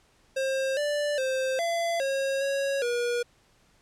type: tone with pitch steps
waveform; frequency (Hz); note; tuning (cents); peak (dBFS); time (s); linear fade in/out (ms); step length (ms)
square; 533 / 587 / 524 / 678 / 543 / 552 / 480.2; C5 / D5 / C5 / E5 / C#5 / C#5 / B4; +32 / -1 / +2 / +49 / -36 / -7 / -49; -26; 0.36-3.23; 10; 410
effects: pink hiss -63 dBFS RMS until 3.81 s + low-pass 9000 Hz 12 dB/octave